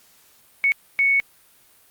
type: tone bursts at uneven times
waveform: sine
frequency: 2217 Hz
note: C#7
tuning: in tune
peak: -15 dBFS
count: 2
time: 0.64-0.72 / 0.99-1.2 s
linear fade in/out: 0 ms
effects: white hiss -55 dBFS RMS until 1.9 s + Opus 48 kbps